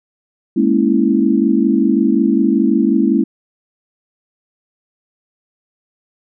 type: chord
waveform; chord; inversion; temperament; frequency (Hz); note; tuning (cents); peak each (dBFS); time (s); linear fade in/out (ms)
sine; A# half-diminished seventh; third; equal; 207.7 / 233.1 / 277.2 / 329.6; G#3 / A#3 / C#4 / E4; 0 / 0 / 0 / 0; -16; 0.56-3.24; 10
effects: none